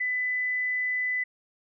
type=tone; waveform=sine; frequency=2000 Hz; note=B6; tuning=21 cents sharp; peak=-25 dBFS; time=0-1.24 s; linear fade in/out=10 ms; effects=none